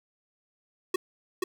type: tone with echo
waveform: square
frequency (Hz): 370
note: F#4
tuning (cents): 0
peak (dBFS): -23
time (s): 0.94-0.96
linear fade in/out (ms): 5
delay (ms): 480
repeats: 1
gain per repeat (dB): -3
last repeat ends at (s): 1.44
effects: none